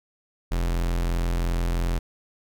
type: tone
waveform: 45% pulse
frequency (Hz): 42.93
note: F1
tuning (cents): -29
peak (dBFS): -22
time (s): 0.51-1.99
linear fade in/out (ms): 10
effects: none

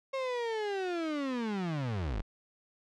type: linear sweep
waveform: 35% pulse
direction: down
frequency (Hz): 542 to 38.89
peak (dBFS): -30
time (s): 0.13-2.22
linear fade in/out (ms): 10
effects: low-pass 4000 Hz 12 dB/octave

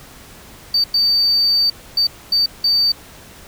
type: tone bursts at uneven times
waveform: triangle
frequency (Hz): 4604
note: D8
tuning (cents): -35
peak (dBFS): -10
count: 5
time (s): 0.74-0.84 / 0.94-1.7 / 1.97-2.07 / 2.32-2.46 / 2.64-2.92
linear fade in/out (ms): 5
effects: tanh soft clip ceiling -8 dBFS + pink hiss -41 dBFS RMS until 3.47 s

